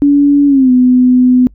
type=tone with pitch glide; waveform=sine; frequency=285.6 to 251.5 Hz; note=D4 to B3; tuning=-48 to +32 cents; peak=-4 dBFS; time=0.02-1.47 s; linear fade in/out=0 ms; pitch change=-220 cents; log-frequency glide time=0.47-0.71 s; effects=noise-tail reverb RT60 0.1 s tail -26 dB re dry + added 50 Hz sine -37 dBFS peak until 1.54 s